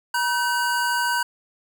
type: tone pair together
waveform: square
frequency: 960 / 1528.6 Hz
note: B5 / G6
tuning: -49 / -44 cents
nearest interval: minor sixth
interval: 805 cents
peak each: -24 dBFS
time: 0.14-1.23 s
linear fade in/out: 5 ms
effects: none